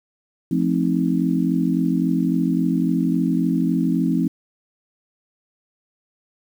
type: chord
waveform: sine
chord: F dominant seventh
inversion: none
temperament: just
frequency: 174.61 / 218.3 / 261.9 / 314.3 Hz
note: F3 / A3 / C4 / Eb4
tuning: 0 / -13 / +2 / +18 cents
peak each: -21 / -25 / -21 / -24 dBFS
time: 0.51-4.28 s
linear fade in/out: 5 ms
effects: 8-bit